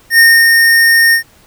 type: tone with ADSR envelope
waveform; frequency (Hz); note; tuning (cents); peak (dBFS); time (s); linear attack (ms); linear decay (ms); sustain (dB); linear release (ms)
square; 1837; A#6; -26; -3; 0.1-1.23; 87; 270; -3; 98
effects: pink hiss -46 dBFS RMS until 1.46 s